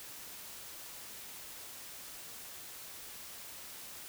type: silence
effects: white hiss -48 dBFS RMS until 4.08 s